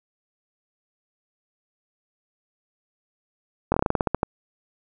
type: slowing click train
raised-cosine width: 1 ms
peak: -6 dBFS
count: 12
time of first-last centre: 3.72-4.231 s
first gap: 21 ms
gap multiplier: 1.15
effects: none